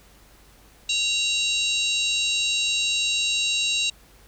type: harmonic tone with a mistuned harmonic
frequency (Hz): 923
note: A#5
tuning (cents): -17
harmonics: 3 / 4 / 5 / 6 / 7 / 8 / 9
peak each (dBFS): -25 / -24 / -35 / -36 / -34 / -32 / -39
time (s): 0.89-3.9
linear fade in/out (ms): 5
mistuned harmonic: 4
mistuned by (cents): +75
effects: added 50 Hz sine -54 dBFS peak until 4.27 s + pink hiss -54 dBFS RMS until 4.27 s